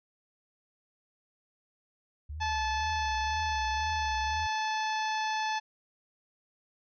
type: tone with vibrato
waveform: sine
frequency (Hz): 71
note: C#2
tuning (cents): +42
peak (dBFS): -36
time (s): 2.29-4.47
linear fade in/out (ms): 10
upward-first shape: triangle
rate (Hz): 2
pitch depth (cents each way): 230
type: harmonic tone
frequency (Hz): 868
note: A5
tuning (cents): -24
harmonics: 1 / 2 / 3 / 4 / 5 / 6 / 7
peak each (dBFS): -30 / -36 / -40 / -42 / -44 / -46 / -47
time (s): 2.4-5.6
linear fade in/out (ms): 20
effects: none